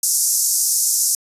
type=band-pass noise; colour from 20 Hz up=pink; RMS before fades=-18 dBFS; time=0.03-1.15 s; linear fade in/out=2 ms; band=5500 to 13000 Hz; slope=48 dB/octave; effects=resampled to 32000 Hz